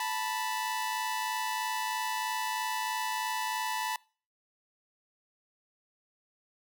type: tone pair together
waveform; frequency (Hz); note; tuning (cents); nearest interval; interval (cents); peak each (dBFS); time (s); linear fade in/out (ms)
sawtooth; 880 / 983.1; A5 / B5; 0 / -8; major second; 192; -30 / -30; 0-3.96; 2
effects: noise-tail reverb RT60 0.4 s tail -24 dB re dry